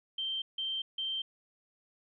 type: tone bursts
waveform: sine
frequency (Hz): 3136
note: G7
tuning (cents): 0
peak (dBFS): -32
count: 3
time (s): 0.18-1.22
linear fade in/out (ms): 5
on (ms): 240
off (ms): 160
effects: none